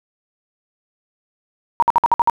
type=tone bursts; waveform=sine; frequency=940 Hz; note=A#5; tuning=14 cents sharp; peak=-9 dBFS; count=7; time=1.8-2.298 s; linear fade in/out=0 ms; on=24 ms; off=55 ms; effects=8-bit